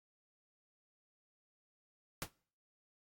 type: noise with exponential decay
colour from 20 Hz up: pink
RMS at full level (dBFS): -35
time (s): 2.22-2.31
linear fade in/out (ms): 0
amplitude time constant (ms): 18
effects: noise-tail reverb RT60 0.5 s tail -24 dB re dry + AAC 64 kbps